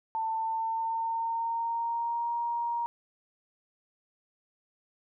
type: tone with pitch glide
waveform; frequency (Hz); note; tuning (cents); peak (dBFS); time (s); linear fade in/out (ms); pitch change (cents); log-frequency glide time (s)
sine; 892 to 941.2; A5 to A#5; +23 to +16; -28; 0.15-2.86; 0; +93; 0.35-2.32
effects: none